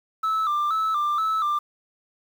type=tone with vibrato; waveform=sine; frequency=1244.5 Hz; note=D#6; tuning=in tune; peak=-18 dBFS; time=0.23-1.59 s; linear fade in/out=10 ms; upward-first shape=square; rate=2.1 Hz; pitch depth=81 cents each way; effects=tanh soft clip ceiling -20 dBFS + 8-bit